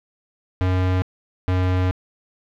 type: tone pair in turn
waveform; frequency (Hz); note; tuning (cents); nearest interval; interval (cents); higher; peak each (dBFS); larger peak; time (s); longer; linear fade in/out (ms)
square; 92.2 / 91.86; F#2 / F#2; -6 / -12; unison; 6; first; -18; neither; 0.61-1.02 / 1.48-1.91; second; 0
effects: low-pass 3000 Hz 12 dB/octave + 8-bit